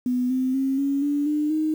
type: tone with pitch steps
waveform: sine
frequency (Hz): 249 / 258.4 / 268.1 / 278.2 / 288.7 / 299.6 / 310.8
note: B3 / C4 / C4 / C#4 / D4 / D4 / D#4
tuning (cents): +14 / -21 / +42 / +6 / -30 / +35 / -2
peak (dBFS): -20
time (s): 0.06-1.74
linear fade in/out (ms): 2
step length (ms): 240
effects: 8-bit